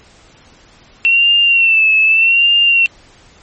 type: tone with vibrato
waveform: sine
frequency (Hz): 2700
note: E7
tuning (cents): +41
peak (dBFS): -7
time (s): 1.05-2.86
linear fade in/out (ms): 0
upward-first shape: sine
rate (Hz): 0.83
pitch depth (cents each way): 66
effects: pink hiss -45 dBFS RMS until 3.42 s + MP3 32 kbps